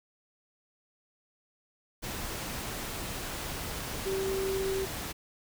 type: tone in noise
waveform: sine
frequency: 385.4 Hz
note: G4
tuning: 29 cents flat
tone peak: -29 dBFS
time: 4.05-4.86 s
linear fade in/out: 20 ms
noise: pink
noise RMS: -37 dBFS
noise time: 2.02-5.13 s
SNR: +5 dB
effects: none